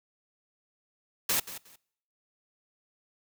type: noise with echo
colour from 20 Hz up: white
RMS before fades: -27 dBFS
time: 1.29-1.4 s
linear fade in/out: 5 ms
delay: 180 ms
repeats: 2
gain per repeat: -14 dB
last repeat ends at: 1.76 s
effects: noise-tail reverb RT60 0.7 s tail -24 dB re dry